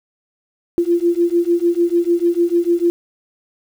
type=beating tone pair; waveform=sine; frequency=341.1 / 347.8 Hz; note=F4 / F4; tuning=-41 / -7 cents; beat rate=6.7 Hz; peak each=-16 dBFS; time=0.78-2.9 s; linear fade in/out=0 ms; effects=7-bit